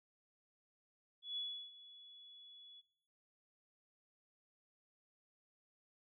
sine tone with ADSR envelope, 3400 Hz, G#7, 40 cents sharp, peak -38 dBFS, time 1.22-2.82 s, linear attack 150 ms, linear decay 340 ms, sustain -17 dB, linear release 27 ms, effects noise-tail reverb RT60 0.9 s tail -25 dB re dry

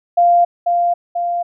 sine tone with echo, 696 Hz, F5, 6 cents flat, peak -8 dBFS, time 0.17-0.45 s, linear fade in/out 10 ms, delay 490 ms, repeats 2, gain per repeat -4 dB, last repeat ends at 1.43 s, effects none

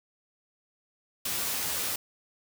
white noise with comb filter, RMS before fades -31 dBFS, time 1.25-1.96 s, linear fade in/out 5 ms, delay 11 ms, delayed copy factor +0.5, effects none

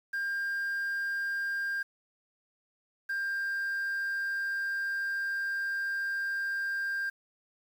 sine tone pair in turn, 1600 / 1593.5 Hz, G6 / G6, +35 / +28 cents, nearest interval unison, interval 7 cents, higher first, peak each -27 dBFS, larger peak neither, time 0.13-1.83 / 3.09-7.1 s, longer second, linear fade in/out 10 ms, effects tanh soft clip ceiling -29 dBFS + 9-bit

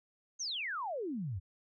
sine exponential sweep, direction down, 6645 to 82.7 Hz, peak -35 dBFS, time 0.39-1.4 s, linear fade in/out 20 ms, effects none

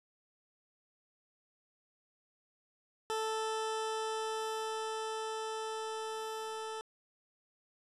20% pulse tone with level ramp, 440 Hz, A4, in tune, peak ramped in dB -28 to -34 dBFS, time 3.1-6.81 s, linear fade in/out 0 ms, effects resampled to 24000 Hz + 10-bit

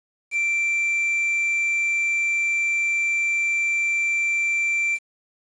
triangle tone with quantisation, 2349 Hz, D7, in tune, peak -18 dBFS, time 0.31-4.99 s, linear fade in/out 50 ms, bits 7, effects resampled to 22050 Hz

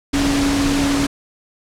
sine tone in noise, 280.5 Hz, C#4, 21 cents sharp, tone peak -16 dBFS, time 0.13-1.07 s, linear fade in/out 10 ms, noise pink, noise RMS -21 dBFS, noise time 0.13-1.07 s, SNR +2 dB, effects low-pass 8000 Hz 12 dB/octave

